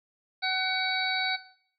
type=harmonic tone with a mistuned harmonic; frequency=751 Hz; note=F#5; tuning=26 cents sharp; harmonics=1 / 2 / 3 / 5 / 6; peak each=-32 / -32 / -32 / -32 / -32 dBFS; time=0.42-1.37 s; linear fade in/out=20 ms; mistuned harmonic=5; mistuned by=+55 cents; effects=noise-tail reverb RT60 0.6 s tail -17 dB re dry